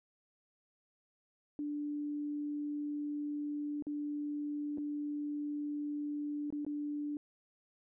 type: tone with dropouts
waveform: sine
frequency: 293.7 Hz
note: D4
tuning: in tune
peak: -35 dBFS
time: 1.59-7.17 s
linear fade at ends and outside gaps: 1 ms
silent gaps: 3.824-3.868 / 4.775-4.782 / 6.504-6.525 / 6.649-6.665 s
effects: none